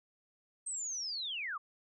sine linear sweep, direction down, 8372 to 1088 Hz, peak -36 dBFS, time 0.66-1.58 s, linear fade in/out 10 ms, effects none

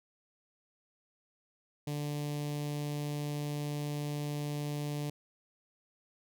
sawtooth tone with notch filter, 146.83 Hz, D3, in tune, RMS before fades -36 dBFS, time 1.87-5.1 s, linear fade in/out 5 ms, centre 1400 Hz, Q 0.88, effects none

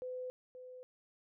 sine tone with echo, 506 Hz, B4, 42 cents sharp, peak -39 dBFS, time 0.02-0.3 s, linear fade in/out 0 ms, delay 530 ms, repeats 1, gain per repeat -9 dB, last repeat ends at 0.83 s, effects none

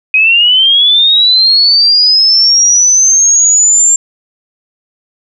sine linear sweep, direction up, 2503 to 7390 Hz, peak -4 dBFS, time 0.14-3.96 s, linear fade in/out 2 ms, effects none

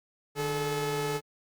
sawtooth tone pair together, 150 / 431.4 Hz, D3 / A4, +37 / -34 cents, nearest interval octave + tritone, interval 1829 cents, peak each -30 / -26 dBFS, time 0.35-1.21 s, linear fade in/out 50 ms, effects Opus 48 kbps

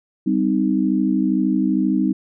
sine chord, C minor, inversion second, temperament equal with one note detuned, 196 / 258.2 / 311.1 Hz, G3 / C4 / Eb4, 0 / -23 / 0 cents, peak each -20 dBFS, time 0.26-2.13 s, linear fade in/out 10 ms, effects none

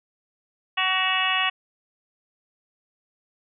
harmonic tone with a mistuned harmonic, 375.5 Hz, F#4, 26 cents sharp, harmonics 2 / 3 / 4 / 5 / 6 / 7 / 8 / 9, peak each -30 / -27 / -34 / -27 / -32 / -27 / -26 / -34 dBFS, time 0.77-1.5 s, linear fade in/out 10 ms, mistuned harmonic 8, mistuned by -63 cents, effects none

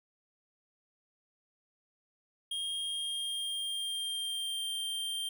square tone with pitch glide, 3234 to 3167 Hz, G#7 to G7, -47 to +17 cents, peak -34 dBFS, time 2.51-5.29 s, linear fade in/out 5 ms, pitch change -36 cents, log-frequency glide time 2.79-4.71 s, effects none

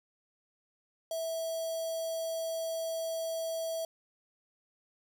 square tone with notch filter, 654 Hz, E5, 14 cents flat, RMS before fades -35 dBFS, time 1.11-3.85 s, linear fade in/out 2 ms, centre 1900 Hz, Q 0.75, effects none

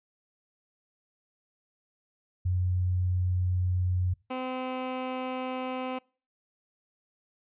sine / 15% pulse tone pair in turn, 90.8 / 256.8 Hz, F#2 / C4, -32 / -32 cents, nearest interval octave + tritone, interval 1800 cents, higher second, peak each -24 / -25 dBFS, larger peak first, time 2.45-4.14 / 4.3-5.99 s, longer neither, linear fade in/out 10 ms, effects noise-tail reverb RT60 0.4 s tail -26 dB re dry + resampled to 8000 Hz

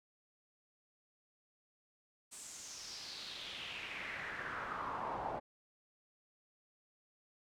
brown noise with band-pass filter sweep, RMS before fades -44 dBFS, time 2.31-5.4 s, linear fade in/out 20 ms, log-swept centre 8500 to 750 Hz, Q 3.8, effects none

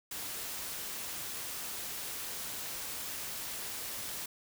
white noise, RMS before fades -40 dBFS, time 0.11-4.26 s, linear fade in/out 5 ms, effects none

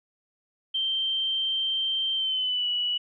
sine tone with pitch glide, 3136 to 2943 Hz, G7 to F#7, 0 to -10 cents, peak -24 dBFS, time 0.74-2.98 s, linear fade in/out 10 ms, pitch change -110 cents, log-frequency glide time 2.15-2.67 s, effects none

